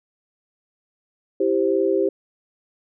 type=chord; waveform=sine; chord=C major; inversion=first; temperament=equal; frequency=329.6 / 392 / 523.3 Hz; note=E4 / G4 / C5; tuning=0 / 0 / 0 cents; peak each=-23 / -19 / -23 dBFS; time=1.4-2.09 s; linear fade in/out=5 ms; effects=none